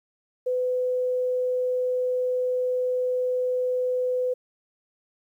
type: tone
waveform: sine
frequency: 503 Hz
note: B4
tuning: 32 cents sharp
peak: -22 dBFS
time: 0.46-4.34 s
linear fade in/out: 10 ms
effects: 10-bit